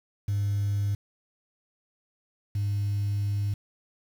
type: tone pair in turn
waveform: sine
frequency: 101.3 / 101.76 Hz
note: G#2 / G#2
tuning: -43 / -35 cents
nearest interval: unison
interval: 8 cents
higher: second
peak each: -22 / -23 dBFS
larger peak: first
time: 0.28-0.95 / 2.55-3.54 s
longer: second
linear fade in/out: 5 ms
effects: tanh soft clip ceiling -22 dBFS + 8-bit